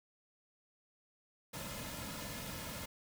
pink noise with comb filter, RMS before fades -44 dBFS, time 1.53-2.86 s, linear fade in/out 10 ms, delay 2.6 ms, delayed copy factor -0.65, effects none

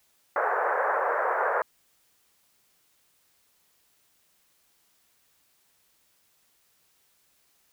pink band-pass noise, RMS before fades -26 dBFS, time 0.36-1.62 s, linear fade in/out 2 ms, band 460 to 1700 Hz, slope 48 dB/octave, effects white hiss -67 dBFS RMS until 7.72 s

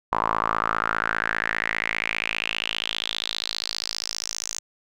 sawtooth tone with band-pass filter sweep, 55 Hz, A1, in tune, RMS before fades -27 dBFS, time 0.12-4.59 s, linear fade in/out 5 ms, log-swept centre 1000 to 6500 Hz, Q 5.2, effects none

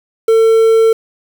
triangle tone with quantisation, 450 Hz, A4, 39 cents sharp, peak -4 dBFS, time 0.28-0.93 s, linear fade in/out 5 ms, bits 5, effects none

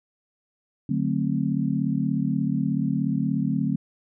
sine chord, D dominant seventh, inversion none, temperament just, 146.83 / 183.54 / 220.2 / 264.3 Hz, D3 / F#3 / A3 / C4, 0 / -14 / +2 / +18 cents, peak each -27 dBFS, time 0.89-3.76 s, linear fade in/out 5 ms, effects none

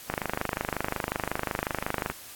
click train, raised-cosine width 0.5 ms, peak -12 dBFS, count 52, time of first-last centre 0.1-2.1 s, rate 25.5 Hz, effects white hiss -45 dBFS RMS until 2.35 s + AAC 64 kbps

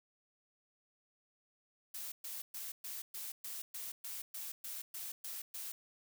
blue noise bursts, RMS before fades -44 dBFS, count 13, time 1.94-5.72 s, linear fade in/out 5 ms, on 180 ms, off 120 ms, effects none

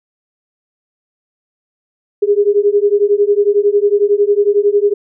sine beating tone pair, 403.7 / 414.7 Hz, G#4 / G#4, -49 / -3 cents, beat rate 11 Hz, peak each -12 dBFS, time 2.22-4.94 s, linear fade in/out 10 ms, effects none

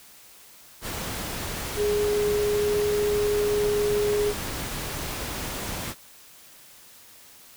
sine tone in noise, 415.3 Hz, G#4, in tune, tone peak -21 dBFS, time 1.76-4.34 s, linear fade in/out 50 ms, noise pink, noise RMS -32 dBFS, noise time 0.81-5.95 s, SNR +8 dB, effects white hiss -50 dBFS RMS until 7.56 s

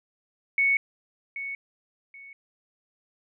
sine tone with echo, 2217 Hz, C#7, in tune, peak -19 dBFS, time 0.58-0.77 s, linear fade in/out 2 ms, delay 780 ms, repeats 2, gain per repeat -12 dB, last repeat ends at 2.33 s, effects none

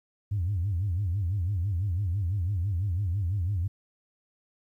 sine tone with vibrato, 93.6 Hz, F#2, 20 cents sharp, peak -24 dBFS, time 0.31-3.68 s, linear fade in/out 10 ms, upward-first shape sine, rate 6 Hz, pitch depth 200 cents each way, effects tanh soft clip ceiling -21 dBFS + 11-bit

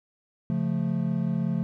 triangle chord, Db augmented, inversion none, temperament equal, 138.59 / 174.61 / 220 Hz, Db3 / F3 / A3, 0 / 0 / 0 cents, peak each -28 / -25 / -27 dBFS, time 0.5-1.63 s, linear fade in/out 0 ms, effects none

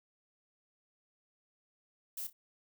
violet noise with echo, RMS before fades -40 dBFS, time 2.17-2.27 s, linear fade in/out 5 ms, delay 30 ms, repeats 2, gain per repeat -13 dB, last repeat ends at 2.33 s, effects none

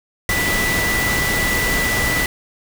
sine tone in noise, 1975.5 Hz, B6, in tune, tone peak -19 dBFS, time 0.29-2.26 s, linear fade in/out 2 ms, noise pink, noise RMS -21 dBFS, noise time 0.29-2.26 s, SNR -1 dB, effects none

